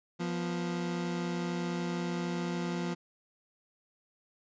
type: tone pair together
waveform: 30% pulse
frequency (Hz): 174.7 / 245.4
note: F3 / B3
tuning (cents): +1 / -11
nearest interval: tritone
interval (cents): 588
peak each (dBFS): -30 / -36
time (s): 0.19-2.95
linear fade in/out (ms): 20
effects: resampled to 16000 Hz